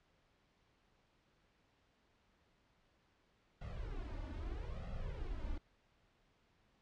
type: noise with flanger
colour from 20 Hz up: brown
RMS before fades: -43 dBFS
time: 3.61-5.58 s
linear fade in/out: 5 ms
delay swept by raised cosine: 1.5 to 3.4 ms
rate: 0.78 Hz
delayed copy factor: +0.9
effects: pink hiss -74 dBFS RMS until 6.81 s + low-pass 4000 Hz 12 dB/octave